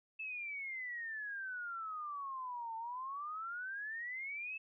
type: exponential two-way sweep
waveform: sine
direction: down then up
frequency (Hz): 2637 to 890 to 2637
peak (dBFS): -40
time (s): 0.19-4.58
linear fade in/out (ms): 10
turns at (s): 2.76
effects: none